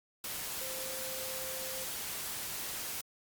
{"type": "tone in noise", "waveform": "sine", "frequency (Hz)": 523.3, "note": "C5", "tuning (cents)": 0, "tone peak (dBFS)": -44, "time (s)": [0.61, 1.84], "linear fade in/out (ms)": 2, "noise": "white", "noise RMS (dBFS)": -39, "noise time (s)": [0.24, 3.01], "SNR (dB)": -8, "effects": ["Opus 48 kbps"]}